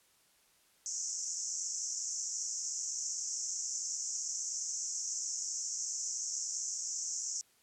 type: band-pass noise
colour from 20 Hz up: pink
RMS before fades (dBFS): -38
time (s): 0.86-7.41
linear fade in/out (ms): 0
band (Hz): 5600 to 7500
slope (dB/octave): 96
effects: white hiss -68 dBFS RMS until 7.62 s + low-pass 12000 Hz 12 dB/octave